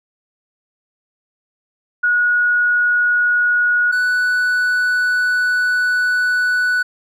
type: tone pair in turn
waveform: sine / triangle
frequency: 1454 / 1483.7 Hz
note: F#6 / F#6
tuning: -31 / +4 cents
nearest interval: unison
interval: 35 cents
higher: second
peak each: -12 dBFS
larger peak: neither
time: 2.03-3.92 / 3.92-6.83 s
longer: second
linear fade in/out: 10 ms
effects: none